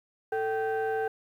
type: tone cluster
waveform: sine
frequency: 442.9 / 774 / 1554 Hz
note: A4 / G5 / G6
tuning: +11 / -22 / -16 cents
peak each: -27 / -30 / -35 dBFS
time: 0.32-1.08 s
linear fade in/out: 5 ms
effects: tanh soft clip ceiling -22 dBFS + 10-bit